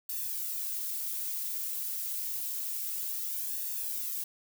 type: noise with flanger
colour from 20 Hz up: violet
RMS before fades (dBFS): -35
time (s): 0.09-4.24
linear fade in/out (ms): 5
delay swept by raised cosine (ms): 1.1 to 4.3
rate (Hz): 0.28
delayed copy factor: +0.65
effects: none